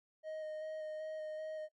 triangle tone with vibrato, 622.3 Hz, D#5, in tune, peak -38 dBFS, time 0.23-1.69 s, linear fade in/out 50 ms, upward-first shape square, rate 2.6 Hz, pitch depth 11 cents each way, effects noise-tail reverb RT60 0.1 s tail -21 dB re dry + MP3 48 kbps

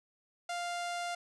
sawtooth tone, 698.5 Hz, F5, in tune, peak -31 dBFS, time 0.49-1.15 s, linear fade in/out 5 ms, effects resampled to 22050 Hz + 12-bit

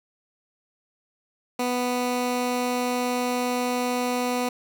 15% pulse tone, 247.4 Hz, B3, 3 cents sharp, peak -17 dBFS, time 1.59-4.49 s, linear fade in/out 5 ms, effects none

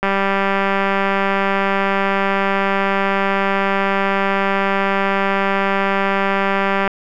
click train, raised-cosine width 0.5 ms, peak -3 dBFS, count 1343, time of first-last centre 0.03-6.877 s, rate 196 Hz, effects none

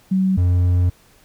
sine / triangle tone pair in turn, 189 / 89.2 Hz, F#3 / F2, +37 / +37 cents, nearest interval octave + minor second, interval 1300 cents, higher first, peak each -14 / -11 dBFS, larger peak second, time 0.11-0.37 / 0.37-0.9 s, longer second, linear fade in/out 10 ms, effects pink hiss -53 dBFS RMS until 1.24 s

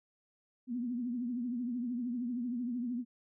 sine tone with vibrato, 243.1 Hz, B3, 27 cents flat, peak -33 dBFS, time 0.67-3.05 s, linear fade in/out 50 ms, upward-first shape triangle, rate 13 Hz, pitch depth 110 cents each way, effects none

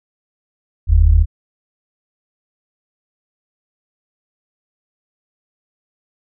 sine tone pair together, 44.31 / 79 Hz, F1 / D#2, +26 / +27 cents, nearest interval minor seventh, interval 1001 cents, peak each -10 dBFS, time 0.87-1.26 s, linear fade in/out 50 ms, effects none

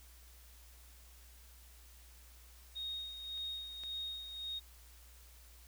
sine tone with tremolo, 3729 Hz, A#7, in tune, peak -38 dBFS, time 2.75-4.6 s, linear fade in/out 20 ms, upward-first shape sine, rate 1.8 Hz, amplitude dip 55%
clicks, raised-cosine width 0.2 ms, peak -42 / -34 dBFS, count 2, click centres 3.376 / 3.836 s
effects added 60 Hz sine -57 dBFS peak until 5.67 s + white hiss -62 dBFS RMS until 5.67 s

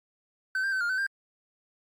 triangle tone with pitch steps, 1529 / 1586 / 1529 / 1410 / 1519 / 1591 Hz, G6 / G6 / G6 / F6 / F#6 / G6, -44 / +20 / -44 / +16 / +45 / +25 cents, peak -24 dBFS, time 0.55-1.066 s, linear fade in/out 2 ms, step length 86 ms, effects Opus 48 kbps

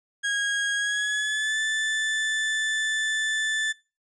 35% pulse tone with pitch glide, 1639 to 1756.6 Hz, G#6 to A6, -23 to -3 cents, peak -22 dBFS, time 0.23-3.73 s, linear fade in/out 20 ms, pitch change +120 cents, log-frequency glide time 0.74-1.6 s, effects noise-tail reverb RT60 0.3 s tail -22 dB re dry + resampled to 22050 Hz

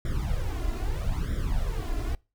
brown noise with flanger, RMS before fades -28 dBFS, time 0.05-2.15 s, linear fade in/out 2 ms, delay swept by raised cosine 0.55 to 2.95 ms, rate 0.78 Hz, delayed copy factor +1, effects noise-tail reverb RT60 0.3 s tail -25 dB re dry

